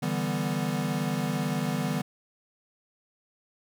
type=chord; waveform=square; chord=E minor seventh; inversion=third; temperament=equal; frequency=146.83 / 164.81 / 196 / 246.9 Hz; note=D3 / E3 / G3 / B3; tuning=0 / 0 / 0 / 0 cents; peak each=-33 dBFS; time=0.02-2.02 s; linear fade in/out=10 ms; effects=none